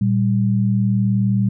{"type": "tone pair together", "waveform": "sine", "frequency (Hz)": [116.54, 196], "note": ["A#2", "G3"], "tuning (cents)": [0, 0], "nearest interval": "major sixth", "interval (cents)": 900, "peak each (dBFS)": -17, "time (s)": [0.01, 1.49], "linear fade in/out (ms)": 5, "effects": []}